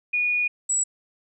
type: tone pair in turn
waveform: sine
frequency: 2453 / 7819 Hz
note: D#7 / B8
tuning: -25 / -18 cents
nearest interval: octave + minor sixth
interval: 2007 cents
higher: second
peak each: -20 / -20 dBFS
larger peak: neither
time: 0.13-0.48 / 0.69-0.84 s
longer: first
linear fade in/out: 10 ms
effects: none